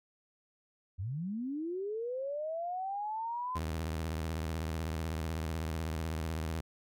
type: linear sweep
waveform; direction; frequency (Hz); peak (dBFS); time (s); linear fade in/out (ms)
sine; up; 82.8 to 1036; -34; 0.98-3.59; 20
type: tone with vibrato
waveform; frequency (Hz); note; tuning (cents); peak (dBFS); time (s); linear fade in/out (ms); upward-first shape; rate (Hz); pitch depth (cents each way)
sawtooth; 80; D#2; +49; -30; 3.55-6.61; 10; triangle; 16; 150
effects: none